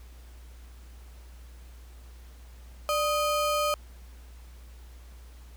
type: ring-modulated tone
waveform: square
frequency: 922 Hz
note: A#5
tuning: 19 cents flat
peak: -22 dBFS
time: 2.89-3.74 s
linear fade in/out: 0 ms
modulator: 330 Hz
effects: added 60 Hz sine -45 dBFS peak until 5.56 s + pink hiss -58 dBFS RMS until 5.56 s